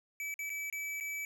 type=tone with dropouts; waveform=square; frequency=2300 Hz; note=D7; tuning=37 cents flat; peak=-37 dBFS; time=0.2-1.25 s; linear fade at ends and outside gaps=1 ms; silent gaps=0.341-0.391 / 0.495-0.501 / 0.7-0.726 / 1.001-1.008 s; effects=none